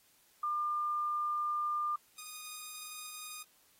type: tone pair in turn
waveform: sine / 5% pulse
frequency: 1200 / 1234.4 Hz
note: D6 / D#6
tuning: +37 / -14 cents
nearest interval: unison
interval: 49 cents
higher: second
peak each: -31 / -33 dBFS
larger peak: first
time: 0.43-1.96 / 2.18-3.43 s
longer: first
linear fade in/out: 5 ms
effects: white hiss -67 dBFS RMS until 3.79 s + AAC 48 kbps